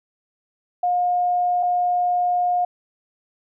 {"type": "tone pair in turn", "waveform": "sine", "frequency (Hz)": [714, 714], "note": ["F5", "F5"], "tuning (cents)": [38, 38], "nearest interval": "unison", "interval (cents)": 0, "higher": "neither", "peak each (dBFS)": -17, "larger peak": "neither", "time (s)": [[0.83, 1.63], [1.63, 2.65]], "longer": "second", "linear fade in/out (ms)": 5, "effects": []}